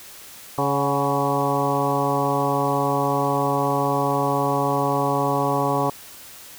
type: harmonic tone with a mistuned harmonic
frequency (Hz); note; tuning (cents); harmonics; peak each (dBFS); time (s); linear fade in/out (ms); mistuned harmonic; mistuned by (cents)
140; C#3; +18; 1 / 2 / 3 / 4 / 5 / 6 / 7 / 8; -27 / -27 / -27 / -27 / -27 / -27 / -27 / -27; 0.58-5.9; 2; 5; +58
effects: white hiss -42 dBFS RMS until 6.58 s